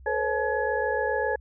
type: tone cluster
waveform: sine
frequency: 435.9 / 494.8 / 542 / 859 / 1683 Hz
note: A4 / B4 / C#5 / A5 / G#6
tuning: -16 / +3 / -39 / -42 / +23 cents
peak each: -30 dBFS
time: 0.06-1.36 s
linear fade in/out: 5 ms
effects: added 65 Hz sine -45 dBFS peak until 1.4 s